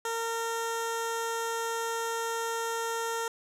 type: tone with notch filter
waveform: 10% pulse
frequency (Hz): 458.4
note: A#4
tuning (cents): -29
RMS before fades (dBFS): -32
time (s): 0.05-3.28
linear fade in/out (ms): 2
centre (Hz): 2400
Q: 1.2
effects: low-pass 11000 Hz 12 dB/octave